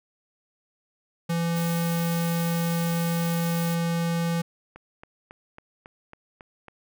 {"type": "tone", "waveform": "square", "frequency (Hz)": 168.5, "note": "E3", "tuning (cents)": 38, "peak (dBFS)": -24, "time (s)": [1.29, 4.42], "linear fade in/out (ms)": 10}
{"type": "noise", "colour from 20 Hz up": "blue", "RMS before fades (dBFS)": -38, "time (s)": [1.55, 3.76], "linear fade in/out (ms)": 20}
{"type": "click train", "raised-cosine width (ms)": 0.5, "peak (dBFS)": -28, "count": 8, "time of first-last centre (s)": [4.76, 6.683], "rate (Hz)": 3.64}
{"effects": []}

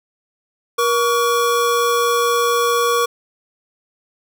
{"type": "tone pair together", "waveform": "square", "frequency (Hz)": [475.5, 1131], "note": ["A#4", "C#6"], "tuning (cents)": [34, 34], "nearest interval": "octave + minor third", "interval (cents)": 1500, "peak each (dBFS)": -18, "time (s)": [0.78, 3.06], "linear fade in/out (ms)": 10, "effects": []}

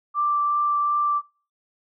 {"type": "tone with vibrato", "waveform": "sine", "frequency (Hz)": 1174.7, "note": "D6", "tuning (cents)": 0, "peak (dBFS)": -19, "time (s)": [0.14, 1.22], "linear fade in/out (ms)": 50, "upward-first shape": "triangle", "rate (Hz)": 2.7, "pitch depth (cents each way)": 8, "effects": ["noise-tail reverb RT60 0.4 s tail -23 dB re dry"]}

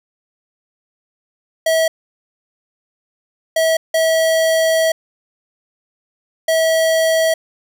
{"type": "tone bursts at uneven times", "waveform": "square", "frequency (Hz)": 647, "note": "E5", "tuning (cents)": -32, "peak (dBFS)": -13, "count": 4, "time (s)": [[1.66, 1.88], [3.56, 3.77], [3.94, 4.92], [6.48, 7.34]], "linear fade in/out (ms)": 5, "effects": []}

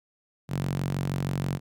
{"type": "tone with high-pass filter", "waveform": "sawtooth", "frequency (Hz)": 46.25, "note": "F#1", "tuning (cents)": 0, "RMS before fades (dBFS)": -29, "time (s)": [0.48, 1.6], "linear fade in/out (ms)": 50, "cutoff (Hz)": 140, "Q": 3.2, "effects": []}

